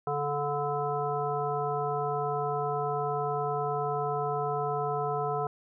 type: harmonic tone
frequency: 145.1 Hz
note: D3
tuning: 21 cents flat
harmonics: 1 / 3 / 5 / 7 / 9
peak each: -36 / -32 / -32 / -36 / -36 dBFS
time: 0.07-5.47 s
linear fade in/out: 2 ms
effects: none